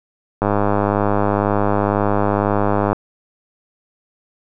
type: click train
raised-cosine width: 1 ms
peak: -3 dBFS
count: 257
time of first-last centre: 0.42-2.93 s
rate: 102 Hz
effects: none